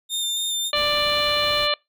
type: tone with vibrato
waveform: sawtooth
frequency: 3622 Hz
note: A7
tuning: 49 cents sharp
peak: -20 dBFS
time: 0.09-0.72 s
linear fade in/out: 50 ms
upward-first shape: square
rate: 3.6 Hz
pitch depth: 11 cents each way
type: noise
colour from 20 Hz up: pink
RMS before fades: -37 dBFS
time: 0.73-1.69 s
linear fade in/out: 50 ms
type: harmonic tone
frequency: 590 Hz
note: D5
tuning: 8 cents sharp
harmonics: 1 / 2 / 3 / 4 / 5 / 6 / 7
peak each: -25 / -26 / -31 / -28 / -26 / -27 / -25 dBFS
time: 0.73-1.74 s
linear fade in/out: 2 ms
effects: noise-tail reverb RT60 0.2 s tail -25 dB re dry